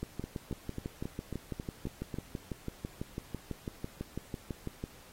two click trains, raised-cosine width 3 ms, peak -23 / -24 dBFS, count 30 / 8, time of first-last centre 0.03-4.839 / 0.24-2.142 s, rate 6.03 / 3.68 Hz, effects pink hiss -56 dBFS RMS until 5.12 s + AAC 48 kbps

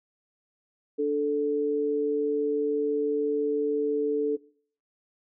sine tone pair together, 293 / 439 Hz, D4 / A4, -4 / -4 cents, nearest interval perfect fifth, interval 700 cents, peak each -29 / -24 dBFS, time 0.98-4.37 s, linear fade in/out 20 ms, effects noise-tail reverb RT60 0.5 s tail -20 dB re dry

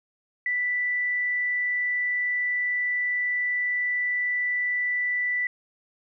sine tone, 1975.5 Hz, B6, in tune, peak -23 dBFS, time 0.46-5.47 s, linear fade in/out 2 ms, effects none

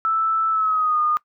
sine tone with pitch glide, 1318.5 to 1223.1 Hz, E6 to D#6, 0 to -30 cents, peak -17 dBFS, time 0.05-1.17 s, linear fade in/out 0 ms, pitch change -130 cents, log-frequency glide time 0.5-1 s, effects noise-tail reverb RT60 0.1 s tail -20 dB re dry

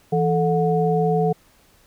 sine tone cluster, 165.6 / 439.2 / 729 Hz, E3 / A4 / F#5, +8 / -3 / -26 cents, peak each -20 / -20 / -23 dBFS, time 0.12-1.33 s, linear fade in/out 10 ms, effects pink hiss -56 dBFS RMS until 1.86 s

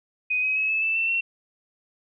sine tone with pitch steps, 2500 / 2535 / 2570 / 2606 / 2643 / 2679 / 2717 Hz, D#7 / D#7 / E7 / E7 / E7 / E7 / F7, +8 / +32 / -45 / -20 / +4 / +27 / -48 cents, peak -21 dBFS, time 0.3-1.21 s, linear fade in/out 10 ms, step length 130 ms, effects none

